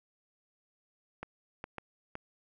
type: clicks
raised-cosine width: 0.5 ms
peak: -24 dBFS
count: 4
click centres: 1.23 / 1.641 / 1.783 / 2.154 s
effects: none